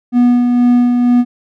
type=tone with tremolo; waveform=triangle; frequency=243.9 Hz; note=B3; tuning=21 cents flat; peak=-4 dBFS; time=0.12-1.25 s; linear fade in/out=50 ms; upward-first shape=sine; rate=2.1 Hz; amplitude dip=35%; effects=none